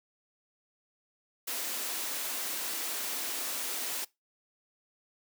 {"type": "high-pass noise", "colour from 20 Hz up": "white", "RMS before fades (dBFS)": -35, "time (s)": [1.47, 4.05], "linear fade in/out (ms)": 10, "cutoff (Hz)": 230, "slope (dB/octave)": 48, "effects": ["noise-tail reverb RT60 0.2 s tail -22 dB re dry"]}